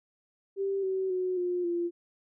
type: tone with pitch steps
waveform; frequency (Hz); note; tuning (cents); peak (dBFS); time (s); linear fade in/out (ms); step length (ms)
sine; 392 / 379.7 / 367.9 / 356.4 / 345.2; G4 / F#4 / F#4 / F4 / F4; 0 / +45 / -10 / +35 / -20; -27; 0.56-1.91; 50; 270
effects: none